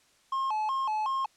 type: tone with vibrato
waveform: triangle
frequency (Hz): 959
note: A#5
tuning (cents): +49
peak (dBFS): -25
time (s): 0.32-1.26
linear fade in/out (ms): 5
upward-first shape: square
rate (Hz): 2.7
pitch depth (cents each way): 190
effects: white hiss -64 dBFS RMS until 1.36 s + low-pass 8000 Hz 12 dB/octave